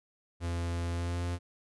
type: tone with pitch glide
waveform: 45% pulse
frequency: 85.6 to 87.25 Hz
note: F2 to F2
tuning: -34 to -1 cents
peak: -31 dBFS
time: 0.4-1.39 s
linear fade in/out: 50 ms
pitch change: +33 cents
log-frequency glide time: 0.91-1.22 s
effects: resampled to 24000 Hz